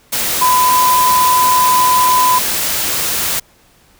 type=tone in noise; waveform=sine; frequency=1004 Hz; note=B5; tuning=28 cents sharp; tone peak=-9 dBFS; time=0.41-2.39 s; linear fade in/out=10 ms; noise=white; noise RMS=-17 dBFS; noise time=0.12-3.4 s; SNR=+5 dB; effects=pink hiss -50 dBFS RMS until 3.99 s